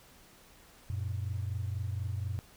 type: tone pair together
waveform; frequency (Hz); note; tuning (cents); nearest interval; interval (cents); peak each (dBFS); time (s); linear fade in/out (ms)
sine; 92.5 / 116.64; F#2 / A#2; 0 / +1; major third; 401; -33 / -36; 0.9-2.39; 0
effects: tanh soft clip ceiling -25 dBFS + pink hiss -58 dBFS RMS until 2.56 s